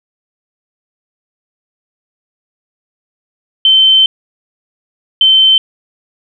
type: tone bursts at uneven times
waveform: sine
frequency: 3089 Hz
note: G7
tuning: 26 cents flat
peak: -4 dBFS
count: 2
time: 3.65-4.06 / 5.21-5.58 s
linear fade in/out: 2 ms
effects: none